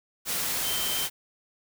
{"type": "tone in noise", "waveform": "sine", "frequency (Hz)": 3117, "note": "G7", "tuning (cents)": -11, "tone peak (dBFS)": -32, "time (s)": [0.62, 1.09], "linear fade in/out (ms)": 50, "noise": "white", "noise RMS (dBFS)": -29, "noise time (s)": [0.25, 1.1], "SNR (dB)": -6, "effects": []}